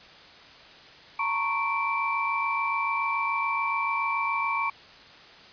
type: tone cluster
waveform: sine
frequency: 905 / 952 / 1103 / 2337 Hz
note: A5 / A#5 / C#6 / D7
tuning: +48 / +36 / -9 / -9 cents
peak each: -32 / -34 / -28 / -29 dBFS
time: 1.19-4.7 s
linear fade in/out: 5 ms
effects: white hiss -49 dBFS RMS until 5.52 s + resampled to 11025 Hz